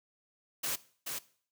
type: noise with echo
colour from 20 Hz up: white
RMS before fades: -34 dBFS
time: 0.63-0.76 s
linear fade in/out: 10 ms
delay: 430 ms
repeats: 1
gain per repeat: -4 dB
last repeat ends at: 1.19 s
effects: noise-tail reverb RT60 0.5 s tail -19 dB re dry + high-pass 100 Hz 12 dB/octave